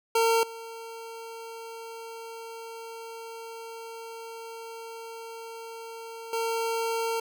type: tone with level steps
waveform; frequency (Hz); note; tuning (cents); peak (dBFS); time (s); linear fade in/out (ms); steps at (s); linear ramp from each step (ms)
25% pulse; 455.9; A#4; -39; -17 / -35 / -23; 0.15-7.2; 5; 0.43 / 6.33; 2
effects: none